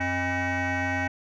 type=tone with frequency modulation; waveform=sine; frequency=810 Hz; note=G#5; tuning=43 cents flat; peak=-22 dBFS; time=0-1.08 s; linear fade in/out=10 ms; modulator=359 Hz; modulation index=3.9; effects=tanh soft clip ceiling -23 dBFS